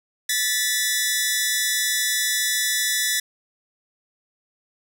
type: tone pair together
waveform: 10% pulse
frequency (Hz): 1748 / 1965.4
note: A6 / B6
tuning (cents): -12 / -9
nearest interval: major second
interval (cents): 203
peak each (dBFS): -14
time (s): 0.29-3.2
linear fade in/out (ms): 5
effects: none